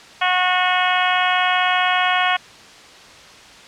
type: harmonic tone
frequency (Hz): 364.8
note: F#4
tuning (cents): -24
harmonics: 2 / 3 / 4 / 5 / 6 / 7 / 8 / 9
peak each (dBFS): -20 / -22 / -23 / -24 / -25 / -25 / -26 / -27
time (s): 0.21-2.37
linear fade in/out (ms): 10
effects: white hiss -42 dBFS RMS until 3.67 s + low-pass 5000 Hz 12 dB/octave